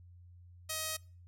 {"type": "tone with band-pass filter", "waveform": "sawtooth", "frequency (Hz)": 631, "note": "D#5", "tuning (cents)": 24, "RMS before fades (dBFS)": -38, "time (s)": [0.69, 0.97], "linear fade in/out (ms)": 10, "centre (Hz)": 9500, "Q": 0.6, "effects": ["noise-tail reverb RT60 0.4 s tail -24 dB re dry", "added 88 Hz sine -53 dBFS peak until 1.27 s"]}